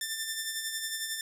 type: tone with tremolo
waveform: 10% pulse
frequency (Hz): 1782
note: A6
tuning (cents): +22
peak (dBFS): -22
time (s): 0.01-1.21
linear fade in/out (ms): 2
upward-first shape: sine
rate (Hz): 11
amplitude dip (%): 45
effects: none